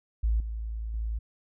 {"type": "tone with level steps", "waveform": "sine", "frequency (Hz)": 55.2, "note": "A1", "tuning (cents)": 6, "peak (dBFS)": [-22, -31, -28], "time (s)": [0.23, 1.19], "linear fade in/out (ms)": 10, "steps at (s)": [0.4, 0.94], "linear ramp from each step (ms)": 2, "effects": []}